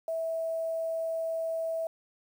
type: tone with quantisation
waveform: sine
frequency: 653 Hz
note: E5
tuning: 17 cents flat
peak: -29 dBFS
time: 0.08-1.87 s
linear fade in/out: 2 ms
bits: 9
effects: none

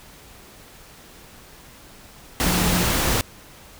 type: tone in noise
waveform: sine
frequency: 178.3 Hz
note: F3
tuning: 36 cents sharp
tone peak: -22 dBFS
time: 2.46-2.83 s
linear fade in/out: 0 ms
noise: pink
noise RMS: -21 dBFS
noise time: 2.4-3.21 s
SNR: -4 dB
effects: pink hiss -46 dBFS RMS until 3.79 s

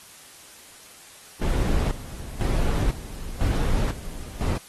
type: noise with tremolo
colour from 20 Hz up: brown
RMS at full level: -22 dBFS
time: 1.41-4.58 s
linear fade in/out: 10 ms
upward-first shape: square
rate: 1 Hz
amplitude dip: 80%
effects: white hiss -47 dBFS RMS until 4.68 s + AAC 32 kbps

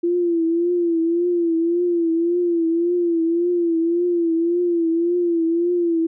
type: tone with vibrato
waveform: sine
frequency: 340.3 Hz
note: F4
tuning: 45 cents flat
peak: -16 dBFS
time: 0.03-6.07 s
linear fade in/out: 10 ms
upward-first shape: triangle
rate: 1.8 Hz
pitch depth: 77 cents each way
effects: none

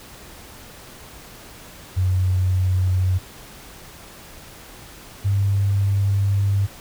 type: tone pair in turn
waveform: sine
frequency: 92.5 / 99.28 Hz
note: F#2 / G2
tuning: 0 / +22 cents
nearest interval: minor second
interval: 122 cents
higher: second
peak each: -16 dBFS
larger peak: neither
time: 1.96-3.19 / 5.24-6.67 s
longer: second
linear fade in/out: 20 ms
effects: pink hiss -42 dBFS RMS until 6.8 s

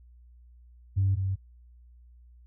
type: tone pair in turn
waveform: sine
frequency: 96.9 / 95.68 Hz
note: G2 / G2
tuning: -20 / -41 cents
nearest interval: unison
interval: 21 cents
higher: first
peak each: -20 / -25 dBFS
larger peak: first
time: 0.96-1.16 / 1.16-1.36 s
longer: neither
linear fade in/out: 20 ms
effects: tanh soft clip ceiling -17 dBFS + added 60 Hz sine -51 dBFS peak until 2.46 s

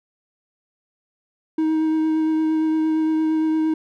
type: tone with vibrato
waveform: triangle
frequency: 315.4 Hz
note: D#4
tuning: 24 cents sharp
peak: -15 dBFS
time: 1.58-3.74 s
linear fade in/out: 5 ms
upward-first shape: triangle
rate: 8.7 Hz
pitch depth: 14 cents each way
effects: none

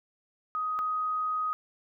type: tone pair in turn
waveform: sine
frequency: 1253 / 1253 Hz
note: D#6 / D#6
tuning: +12 / +12 cents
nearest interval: unison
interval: 0 cents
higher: neither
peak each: -28 / -27 dBFS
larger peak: second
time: 0.55-0.79 / 0.79-1.53 s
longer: second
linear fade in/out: 0 ms
effects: none

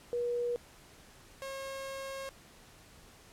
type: tone pair in turn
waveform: sine / sawtooth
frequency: 481.2 / 541 Hz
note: B4 / C#5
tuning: -45 / -42 cents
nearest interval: major second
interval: 203 cents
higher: second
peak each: -30 / -35 dBFS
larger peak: first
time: 0.13-0.56 / 1.42-2.29 s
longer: second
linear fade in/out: 0 ms
effects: pink hiss -57 dBFS RMS until 3.32 s + low-pass 12000 Hz 12 dB/octave

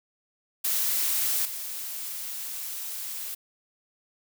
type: noise with level steps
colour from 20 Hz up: blue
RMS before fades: -26 / -35 dBFS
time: 0.64-3.35 s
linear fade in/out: 10 ms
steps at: 1.45 s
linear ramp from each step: 5 ms
effects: none

